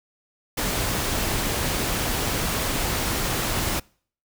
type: noise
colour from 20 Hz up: pink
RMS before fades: -25 dBFS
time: 0.57-3.8 s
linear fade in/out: 10 ms
effects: noise-tail reverb RT60 0.5 s tail -26 dB re dry